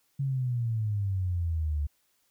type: exponential sweep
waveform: sine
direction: down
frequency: 140 to 71.5 Hz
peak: -26 dBFS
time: 0.19-1.87 s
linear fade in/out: 10 ms
effects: white hiss -71 dBFS RMS until 2.3 s